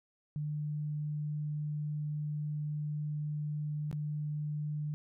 sine tone with dropouts, 149.7 Hz, D3, 33 cents sharp, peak -33 dBFS, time 0.36-4.94 s, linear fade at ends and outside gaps 0 ms, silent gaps 3.913-3.928 s, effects none

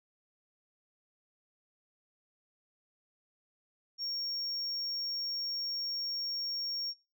sine tone, 5540 Hz, F8, 15 cents flat, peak -31 dBFS, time 3.98-6.94 s, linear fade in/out 50 ms, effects noise-tail reverb RT60 0.3 s tail -24 dB re dry + tanh soft clip ceiling -32 dBFS

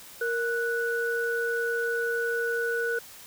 sine tone pair together, 466.2 / 1478.4 Hz, A#4 / F#6, 0 / -2 cents, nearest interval octave + minor sixth, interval 1998 cents, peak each -28 dBFS, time 0.21-2.99 s, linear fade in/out 5 ms, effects white hiss -47 dBFS RMS until 3.26 s

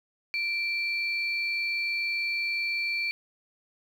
sine tone pair together, 2349 / 4434 Hz, D7 / C#8, 0 / 0 cents, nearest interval major seventh, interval 1100 cents, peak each -27 / -35 dBFS, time 0.34-3.11 s, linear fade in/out 0 ms, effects 9-bit

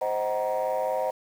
sine chord, C half-diminished seventh, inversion none, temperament just, 523.3 / 627.9 / 753.5 / 941.9 Hz, C5 / Eb5 / Gb5 / Bb5, 0 / +16 / +31 / +18 cents, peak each -27 / -28 / -30 / -31 dBFS, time 0.01-1.11 s, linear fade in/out 10 ms, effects tanh soft clip ceiling -19 dBFS + 8-bit

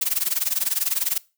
blue noise with tremolo, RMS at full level -20 dBFS, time 0.01-1.18 s, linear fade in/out 5 ms, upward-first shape sine, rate 20 Hz, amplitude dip 90%, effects noise-tail reverb RT60 0.3 s tail -22 dB re dry

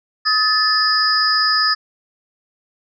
sine tone cluster, 1268 / 1746 / 4885 / 5120 Hz, D#6 / A6 / D#8 / D#8, +32 / -14 / -33 / +49 cents, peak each -19 dBFS, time 0.25-1.75 s, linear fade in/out 20 ms, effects none

